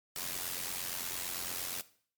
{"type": "noise with amplitude modulation", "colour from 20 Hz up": "white", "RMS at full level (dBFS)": -35, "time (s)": [0.16, 1.81], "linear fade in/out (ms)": 0, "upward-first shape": "sine", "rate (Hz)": 88.7, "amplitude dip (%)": 70, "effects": ["noise-tail reverb RT60 0.5 s tail -17 dB re dry", "MP3 96 kbps"]}